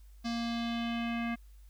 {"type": "tone with low-pass filter sweep", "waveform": "square", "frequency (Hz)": 233.6, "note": "A#3", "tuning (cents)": 4, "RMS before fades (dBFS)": -34, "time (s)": [0.24, 1.36], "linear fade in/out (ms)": 20, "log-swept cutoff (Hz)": [5000, 2200], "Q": 2.8, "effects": ["added 50 Hz sine -51 dBFS peak until 1.69 s", "white hiss -70 dBFS RMS until 1.69 s"]}